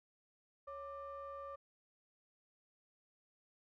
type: ring-modulated tone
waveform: triangle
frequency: 312.1 Hz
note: D#4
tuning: 5 cents sharp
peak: -40 dBFS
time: 0.67-1.56 s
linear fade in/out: 10 ms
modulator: 867 Hz
effects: none